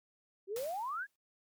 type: exponential sweep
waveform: sine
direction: up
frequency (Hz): 370 to 1721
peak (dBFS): -35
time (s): 0.47-1.07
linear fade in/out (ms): 50
type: noise with exponential decay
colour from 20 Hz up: white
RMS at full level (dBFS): -44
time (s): 0.56-1.16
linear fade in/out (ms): 2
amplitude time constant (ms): 130
effects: MP3 96 kbps